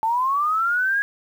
sine linear sweep, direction up, 870 to 1663 Hz, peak -18 dBFS, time 0.03-1.02 s, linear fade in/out 0 ms, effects 8-bit

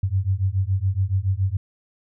sine beating tone pair, 92.5 / 99.6 Hz, F#2 / G2, 0 / +28 cents, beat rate 7.1 Hz, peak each -22 dBFS, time 0.03-1.57 s, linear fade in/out 5 ms, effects none

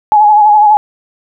sine tone with vibrato, 842 Hz, G#5, 24 cents sharp, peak -3 dBFS, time 0.12-0.77 s, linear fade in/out 0 ms, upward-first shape triangle, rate 12 Hz, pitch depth 50 cents each way, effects none

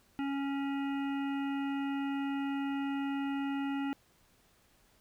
harmonic tone with a mistuned harmonic, 277.2 Hz, C#4, in tune, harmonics 1 / 3 / 5 / 7 / 9 / 10, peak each -32 / -42 / -46 / -49 / -51 / -52 dBFS, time 0.19-3.93 s, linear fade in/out 0 ms, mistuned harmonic 10, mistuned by +53 cents, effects pink hiss -67 dBFS RMS until 5 s

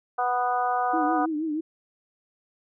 harmonic tone, 246.9 Hz, B3, in tune, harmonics 2 / 3 / 4 / 5 / 6, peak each -34 / -24 / -31 / -29 / -35 dBFS, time 0.18-1.26 s, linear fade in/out 10 ms
sine tone with vibrato, 311.1 Hz, D#4, in tune, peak -25 dBFS, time 0.93-1.61 s, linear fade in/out 10 ms, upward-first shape triangle, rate 6.3 Hz, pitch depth 100 cents each way
effects none

